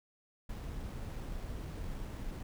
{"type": "noise with sample-and-hold", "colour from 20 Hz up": "brown", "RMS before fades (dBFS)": -41, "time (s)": [0.49, 2.43], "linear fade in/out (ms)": 5, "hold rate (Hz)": 8820, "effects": []}